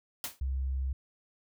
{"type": "noise with exponential decay", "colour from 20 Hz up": "white", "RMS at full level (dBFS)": -32, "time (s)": [0.24, 0.4], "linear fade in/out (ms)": 1, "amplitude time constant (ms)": 33}
{"type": "tone", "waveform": "sine", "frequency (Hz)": 66.2, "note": "C2", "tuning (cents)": 21, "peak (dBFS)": -29, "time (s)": [0.41, 0.93], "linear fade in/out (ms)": 5}
{"effects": []}